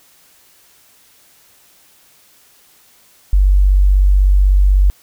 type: tone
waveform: sine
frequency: 48.06 Hz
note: G1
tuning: 34 cents flat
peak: -7 dBFS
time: 3.33-4.9 s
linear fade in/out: 0 ms
effects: white hiss -50 dBFS RMS until 5.02 s